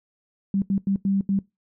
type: tone bursts at uneven times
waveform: sine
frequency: 196 Hz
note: G3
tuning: in tune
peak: -19 dBFS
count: 5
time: 0.54-0.62 / 0.7-0.78 / 0.87-0.96 / 1.05-1.21 / 1.29-1.39 s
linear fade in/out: 2 ms
effects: noise-tail reverb RT60 0.2 s tail -21 dB re dry